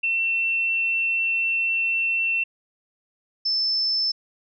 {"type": "tone pair in turn", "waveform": "sine", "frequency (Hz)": [2698, 5276], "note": ["E7", "E8"], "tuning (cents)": [40, 1], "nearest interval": "octave", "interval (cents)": 1161, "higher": "second", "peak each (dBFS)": -20, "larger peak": "neither", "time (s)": [[0.03, 2.44], [3.45, 4.12]], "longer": "first", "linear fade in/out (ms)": 10, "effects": []}